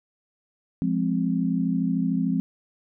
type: chord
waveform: sine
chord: F minor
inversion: none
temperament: equal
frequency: 174.61 / 207.7 / 261.6 Hz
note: F3 / Ab3 / C4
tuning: 0 / 0 / 0 cents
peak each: -25 / -27 / -25 dBFS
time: 0.82-2.4 s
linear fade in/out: 0 ms
effects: none